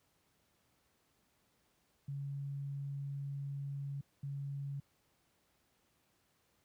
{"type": "tone bursts at uneven times", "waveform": "sine", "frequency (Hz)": 140, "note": "C#3", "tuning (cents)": 18, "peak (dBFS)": -38, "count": 2, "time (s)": [[2.08, 4.01], [4.23, 4.8]], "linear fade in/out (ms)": 5, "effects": ["pink hiss -75 dBFS RMS until 6.64 s", "high-pass 60 Hz 12 dB/octave"]}